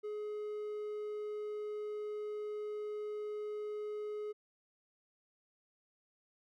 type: tone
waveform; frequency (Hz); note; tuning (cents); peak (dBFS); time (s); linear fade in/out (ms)
triangle; 421.2; G#4; +24; -36; 0.03-4.33; 20
effects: none